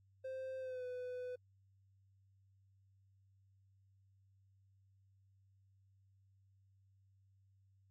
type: tone with pitch glide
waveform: triangle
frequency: 523.3 to 499.4 Hz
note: C5 to B4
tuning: 0 to +19 cents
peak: -40 dBFS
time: 0.24-1.36 s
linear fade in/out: 10 ms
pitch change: -81 cents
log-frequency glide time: 0.59-0.85 s
effects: added 97 Hz sine -68 dBFS peak until 7.9 s + AAC 64 kbps